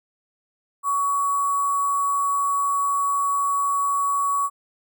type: tone with sample-and-hold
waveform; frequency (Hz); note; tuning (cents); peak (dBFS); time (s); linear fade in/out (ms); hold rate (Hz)
sine; 1126; C#6; +27; -19; 0.83-4.5; 50; 8820
effects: none